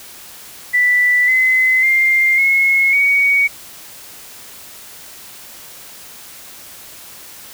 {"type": "tone with pitch steps", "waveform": "sine", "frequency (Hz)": [1975.5, 2039, 2105, 2173, 2243], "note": ["B6", "C7", "C7", "C#7", "C#7"], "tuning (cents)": [0, -45, 10, -35, 20], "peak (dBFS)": -10, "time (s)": [0.73, 3.48], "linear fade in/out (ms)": 20, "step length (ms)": 550, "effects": ["white hiss -37 dBFS RMS until 7.53 s"]}